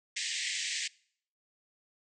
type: band-pass noise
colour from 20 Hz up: pink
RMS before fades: -35 dBFS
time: 0.16-0.88 s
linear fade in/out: 10 ms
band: 1800 to 8300 Hz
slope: 96 dB/octave
effects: noise-tail reverb RT60 0.6 s tail -24 dB re dry